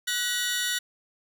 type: tone cluster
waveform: 20% pulse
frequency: 1482 / 1920 / 3563 Hz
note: F#6 / B6 / A7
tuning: +2 / -49 / +21 cents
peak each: -25 / -25 / -25 dBFS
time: 0.07-0.79 s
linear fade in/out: 10 ms
effects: none